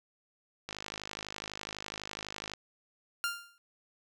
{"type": "click train", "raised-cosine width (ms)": 0.2, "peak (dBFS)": -21, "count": 97, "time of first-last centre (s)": [0.69, 2.536], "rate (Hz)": 52}
{"type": "tone with exponential decay", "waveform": "sawtooth", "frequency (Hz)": 1396.9, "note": "F6", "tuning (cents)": 0, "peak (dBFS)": -24, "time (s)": [3.24, 3.58], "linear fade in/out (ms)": 0, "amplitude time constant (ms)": 73}
{"effects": []}